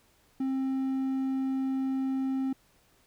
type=tone; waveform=triangle; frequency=265.5 Hz; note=C4; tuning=25 cents sharp; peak=-25 dBFS; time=0.4-2.53 s; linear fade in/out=5 ms; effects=pink hiss -65 dBFS RMS until 3.06 s